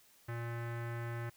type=tone with low-pass filter; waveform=square; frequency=117.4 Hz; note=A#2; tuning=13 cents sharp; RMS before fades=-40 dBFS; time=0.28-1.3 s; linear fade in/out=10 ms; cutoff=1800 Hz; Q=2.7; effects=white hiss -65 dBFS RMS until 1.36 s